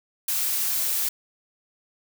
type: noise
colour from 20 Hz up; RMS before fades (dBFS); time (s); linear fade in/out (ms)
blue; -25; 0.28-1.09; 5
effects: none